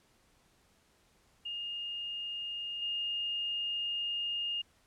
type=tone with level steps; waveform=sine; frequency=2834 Hz; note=F7; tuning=25 cents sharp; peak=-36 / -32 dBFS; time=1.45-4.62 s; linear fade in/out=10 ms; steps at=2.82 s; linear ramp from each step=2 ms; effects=pink hiss -68 dBFS RMS until 4.86 s + low-pass 11000 Hz 12 dB/octave